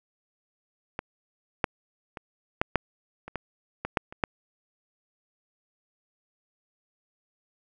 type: clicks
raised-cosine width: 0.5 ms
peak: -16 / -7 / -22 / -7 / -6 / -24 / -16 / -15 / -7 / -26 / -8 dBFS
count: 11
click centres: 0.991 / 1.642 / 2.172 / 2.615 / 2.757 / 3.28 / 3.357 / 3.85 / 3.972 / 4.125 / 4.238 s
effects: none